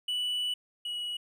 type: tone pair in turn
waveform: triangle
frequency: 2960 / 2921 Hz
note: F#7 / F#7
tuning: 0 / -23 cents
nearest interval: unison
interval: 23 cents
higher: first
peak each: -27 / -31 dBFS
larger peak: first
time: 0.08-0.54 / 0.85-1.17 s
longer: first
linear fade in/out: 5 ms
effects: none